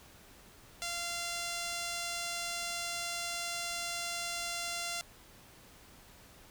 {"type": "tone", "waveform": "5% pulse", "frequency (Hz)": 690, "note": "F5", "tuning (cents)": -21, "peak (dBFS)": -24, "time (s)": [0.82, 5.01], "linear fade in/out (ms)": 0, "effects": ["pink hiss -57 dBFS RMS until 6.5 s"]}